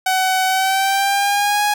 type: tone with pitch glide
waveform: sawtooth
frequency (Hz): 752 to 829.6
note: F#5 to G#5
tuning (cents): +28 to -2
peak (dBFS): -11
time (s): 0.06-1.74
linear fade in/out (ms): 5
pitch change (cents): +170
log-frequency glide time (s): 0.46-1.62
effects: 7-bit